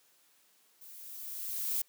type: noise with level ramp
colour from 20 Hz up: violet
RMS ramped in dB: -52 to -31 dBFS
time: 0.81-1.82 s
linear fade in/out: 5 ms
effects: white hiss -67 dBFS RMS until 1.88 s + high-pass 200 Hz 12 dB/octave